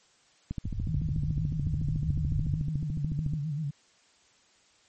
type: click train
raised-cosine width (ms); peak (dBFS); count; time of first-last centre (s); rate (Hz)
5; -20; 40; 0.51-3.336; 13.8
type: low-pass noise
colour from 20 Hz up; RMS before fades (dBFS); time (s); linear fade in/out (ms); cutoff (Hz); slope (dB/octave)
white; -33; 0.64-2.6; 5; 120; 96
type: tone with vibrato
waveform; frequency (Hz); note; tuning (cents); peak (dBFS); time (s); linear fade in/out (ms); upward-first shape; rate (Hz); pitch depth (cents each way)
sine; 150; D3; +37; -29; 0.88-3.71; 10; sine; 7.8; 120
effects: white hiss -63 dBFS RMS until 4.88 s + MP3 32 kbps